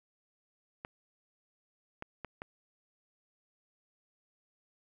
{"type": "clicks", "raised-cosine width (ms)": 0.5, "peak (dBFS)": -25, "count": 4, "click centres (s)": [0.849, 2.024, 2.247, 2.419], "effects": ["10-bit"]}